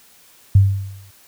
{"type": "tone with exponential decay", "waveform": "sine", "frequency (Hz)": 98, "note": "G2", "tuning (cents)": 0, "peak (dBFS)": -5, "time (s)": [0.55, 1.11], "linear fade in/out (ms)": 5, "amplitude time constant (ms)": 120, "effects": ["white hiss -50 dBFS RMS until 1.27 s"]}